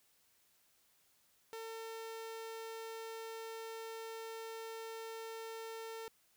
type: tone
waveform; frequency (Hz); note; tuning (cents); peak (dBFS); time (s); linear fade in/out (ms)
sawtooth; 450; A4; +39; -40; 1.53-6.08; 0
effects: white hiss -72 dBFS RMS until 6.36 s